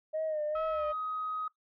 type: tone with vibrato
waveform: sine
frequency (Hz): 617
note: D#5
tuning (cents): -15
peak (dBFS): -29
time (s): 0.13-0.93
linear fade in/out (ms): 20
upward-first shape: sine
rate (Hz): 2.4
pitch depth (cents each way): 50
type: tone with pitch glide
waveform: sine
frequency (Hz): 1293 to 1258.4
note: E6 to D#6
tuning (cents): -34 to +19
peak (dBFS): -32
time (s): 0.55-1.48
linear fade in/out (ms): 5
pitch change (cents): -47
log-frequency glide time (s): 0.77-0.86
effects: noise-tail reverb RT60 0.1 s tail -17 dB re dry + tanh soft clip ceiling -26 dBFS